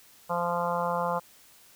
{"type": "harmonic tone", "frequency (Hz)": 173.3, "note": "F3", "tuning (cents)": -13, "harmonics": [1, 3, 4, 5, 6, 7, 8], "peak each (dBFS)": [-36, -31, -34, -32, -32, -36, -40], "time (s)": [0.29, 1.2], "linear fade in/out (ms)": 20, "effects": ["white hiss -56 dBFS RMS until 1.75 s"]}